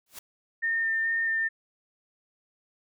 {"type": "noise with exponential growth", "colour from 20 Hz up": "white", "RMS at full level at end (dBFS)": -37, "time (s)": [0.06, 0.19], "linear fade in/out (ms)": 5, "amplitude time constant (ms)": 27}
{"type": "tone with vibrato", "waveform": "sine", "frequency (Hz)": 1813, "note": "A#6", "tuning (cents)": -49, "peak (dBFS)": -24, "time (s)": [0.62, 1.49], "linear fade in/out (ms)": 20, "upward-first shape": "square", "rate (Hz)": 2.3, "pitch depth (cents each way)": 10}
{"effects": []}